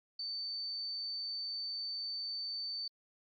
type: tone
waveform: sine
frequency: 4552 Hz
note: C#8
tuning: 45 cents sharp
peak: -37 dBFS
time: 0.19-2.88 s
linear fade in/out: 5 ms
effects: Opus 48 kbps